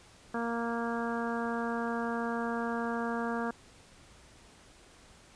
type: harmonic tone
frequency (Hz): 233.1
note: A#3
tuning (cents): 0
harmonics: 1 / 2 / 3 / 4 / 5 / 6 / 7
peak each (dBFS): -34 / -37 / -39 / -40 / -41 / -42 / -42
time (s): 0.34-3.51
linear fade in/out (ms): 5
effects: pink hiss -57 dBFS RMS until 5.35 s + resampled to 22050 Hz